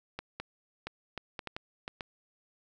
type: clicks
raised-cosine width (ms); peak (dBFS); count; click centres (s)
0.3; -21; 9; 0.19 / 0.4 / 0.87 / 1.177 / 1.392 / 1.473 / 1.565 / 1.879 / 2.008
effects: none